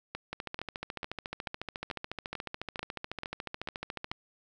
two click trains, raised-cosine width 0.3 ms, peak -20 / -20 dBFS, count 10 / 54, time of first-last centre 0.15-4.115 / 0.33-4.116 s, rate 2.27 / 14 Hz, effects none

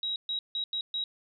sine tone bursts at uneven times, 3836 Hz, A#7, 49 cents sharp, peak -29 dBFS, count 5, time 0.03-0.16 / 0.29-0.39 / 0.55-0.64 / 0.73-0.81 / 0.94-1.04 s, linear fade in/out 2 ms, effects none

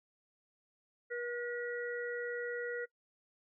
harmonic tone, 480.7 Hz, B4, 47 cents flat, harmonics 1 / 3 / 4, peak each -38 / -43 / -43 dBFS, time 1.1-2.86 s, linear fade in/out 20 ms, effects noise-tail reverb RT60 0.1 s tail -23 dB re dry

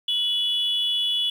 sine tone pair together, 2960 / 3403 Hz, F#7 / G#7, 0 / +41 cents, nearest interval major second, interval 241 cents, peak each -24 / -22 dBFS, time 0.08-1.3 s, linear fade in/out 5 ms, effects tanh soft clip ceiling -14 dBFS + 8-bit

